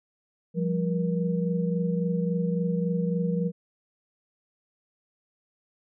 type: tone cluster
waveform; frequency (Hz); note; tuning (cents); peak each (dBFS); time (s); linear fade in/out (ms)
sine; 173.3 / 196.9 / 474.7; F3 / G3 / A#4; -13 / +8 / +31; -25 / -31 / -31; 0.54-3.52; 50
effects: none